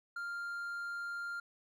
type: tone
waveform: triangle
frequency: 1396.9 Hz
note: F6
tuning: in tune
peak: -36 dBFS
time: 0.16-1.4 s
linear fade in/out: 5 ms
effects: none